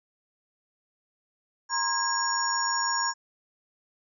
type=tone cluster; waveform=sine; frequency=943 / 1049 / 1642 / 5540 / 6870 Hz; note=A#5 / C6 / G#6 / F8 / A8; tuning=+20 / +4 / -20 / -15 / -42 cents; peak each=-31 dBFS; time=1.69-3.14 s; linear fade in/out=50 ms; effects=none